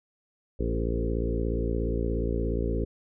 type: harmonic tone with a mistuned harmonic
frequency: 57 Hz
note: A#1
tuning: 38 cents flat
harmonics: 1 / 2 / 3 / 4 / 5 / 6 / 7 / 8 / 9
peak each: -28 / -34 / -37 / -36 / -36 / -37 / -35 / -36 / -39 dBFS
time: 0.59-2.85 s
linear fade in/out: 10 ms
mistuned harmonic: 7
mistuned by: +15 cents
effects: none